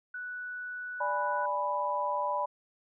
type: tone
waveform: sine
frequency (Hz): 1480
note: F#6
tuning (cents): 0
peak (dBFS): -36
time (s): 0.14-1.46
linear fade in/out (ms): 5
type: chord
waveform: sine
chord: G# diminished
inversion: second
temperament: equal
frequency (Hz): 587.3 / 830.6 / 987.8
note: D5 / G#5 / B5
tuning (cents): 0 / 0 / 0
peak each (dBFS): -34 / -36 / -30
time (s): 1-2.46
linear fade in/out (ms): 10
effects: none